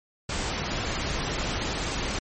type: noise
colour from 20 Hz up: pink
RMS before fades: -29 dBFS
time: 0.29-2.19 s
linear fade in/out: 5 ms
effects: MP3 32 kbps